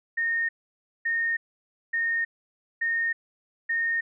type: tone bursts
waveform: sine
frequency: 1840 Hz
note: A#6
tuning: 23 cents flat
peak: -23 dBFS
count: 5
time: 0.17-4.01 s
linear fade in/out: 10 ms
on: 320 ms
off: 560 ms
effects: none